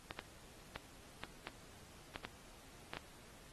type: clicks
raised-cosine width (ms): 0.3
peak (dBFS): -26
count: 9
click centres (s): 0.109 / 0.191 / 0.76 / 1.236 / 1.471 / 2.159 / 2.25 / 2.935 / 2.97
effects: pink hiss -60 dBFS RMS until 3.52 s + AAC 32 kbps